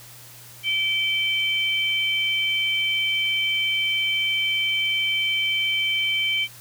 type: tone pair together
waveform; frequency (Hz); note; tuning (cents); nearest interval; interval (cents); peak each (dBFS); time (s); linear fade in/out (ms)
sine; 2320 / 3097; D7 / G7; -22 / -22; perfect fourth; 500; -23; 0.63-6.48; 50
effects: added 120 Hz sine -49 dBFS peak until 6.6 s + white hiss -45 dBFS RMS until 6.6 s